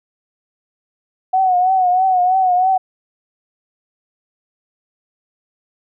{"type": "tone with vibrato", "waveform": "sine", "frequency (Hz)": 740, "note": "F#5", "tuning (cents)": 0, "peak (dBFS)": -11, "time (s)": [1.33, 2.78], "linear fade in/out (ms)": 10, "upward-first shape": "triangle", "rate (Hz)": 3.1, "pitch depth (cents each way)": 69, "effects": []}